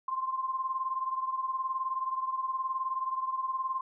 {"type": "beating tone pair", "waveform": "sine", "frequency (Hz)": [1046, 1065], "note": ["C6", "C6"], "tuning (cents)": [-1, 30], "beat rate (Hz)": 19, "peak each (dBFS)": [-31, -36], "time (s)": [0.08, 3.81], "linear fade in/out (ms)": 5, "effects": []}